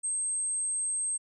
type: tone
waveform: sine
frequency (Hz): 8372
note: C9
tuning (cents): 0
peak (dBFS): -28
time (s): 0.03-1.18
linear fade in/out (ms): 20
effects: none